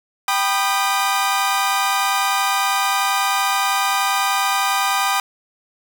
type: chord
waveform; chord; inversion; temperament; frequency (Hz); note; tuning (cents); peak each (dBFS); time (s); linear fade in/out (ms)
sawtooth; G augmented; none; equal with one note detuned; 784 / 987.8 / 1221; G5 / B5 / D#6; 0 / 0 / -33; -17 / -19 / -17; 0.28-5.2; 2
effects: none